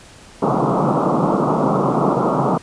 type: band-pass noise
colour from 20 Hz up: pink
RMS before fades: -17 dBFS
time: 0.42-2.58 s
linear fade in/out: 5 ms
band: 130 to 1300 Hz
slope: 96 dB/octave
effects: pink hiss -43 dBFS RMS until 2.62 s + resampled to 22050 Hz